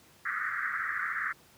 white band-pass noise, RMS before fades -33 dBFS, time 0.25-1.33 s, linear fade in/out 10 ms, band 1200 to 2000 Hz, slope 96 dB/octave, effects pink hiss -59 dBFS RMS until 1.57 s + high-pass 80 Hz 12 dB/octave

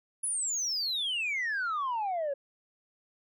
sine exponential sweep, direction down, 10520 to 541 Hz, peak -27 dBFS, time 0.23-2.34 s, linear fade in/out 10 ms, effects tanh soft clip ceiling -27 dBFS

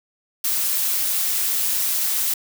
blue noise with amplitude modulation, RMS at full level -20 dBFS, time 0.44-2.34 s, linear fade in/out 5 ms, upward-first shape sine, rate 189 Hz, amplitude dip 35%, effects none

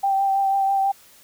sine tone with vibrato, 783 Hz, G5, 2 cents flat, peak -17 dBFS, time 0.03-0.92 s, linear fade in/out 10 ms, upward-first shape triangle, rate 6.1 Hz, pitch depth 22 cents each way, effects white hiss -51 dBFS RMS until 1.23 s

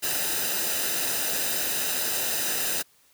white noise with comb filter, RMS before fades -27 dBFS, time 0.02-2.83 s, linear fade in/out 20 ms, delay 0.9 ms, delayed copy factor -0.6, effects white hiss -61 dBFS RMS until 3.13 s

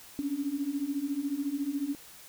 sine beating tone pair, 273.2 / 287.2 Hz, C#4 / D4, -25 / -39 cents, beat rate 14 Hz, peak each -34 / -31 dBFS, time 0.19-1.95 s, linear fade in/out 0 ms, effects white hiss -51 dBFS RMS until 2.28 s

